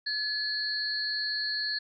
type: tone cluster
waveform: sine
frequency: 1712 / 4190 / 4448 Hz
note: A6 / C8 / C#8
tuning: -48 / +2 / +5 cents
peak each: -33 / -33 / -33 dBFS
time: 0.06-1.79 s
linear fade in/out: 10 ms
effects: none